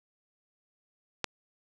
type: click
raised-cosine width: 0.2 ms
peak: -11 dBFS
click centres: 1.243 s
effects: none